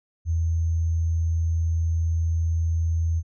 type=tone with sample-and-hold; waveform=sine; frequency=82.41 Hz; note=E2; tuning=in tune; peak=-20 dBFS; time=0.25-3.23 s; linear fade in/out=50 ms; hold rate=6300 Hz; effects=resampled to 24000 Hz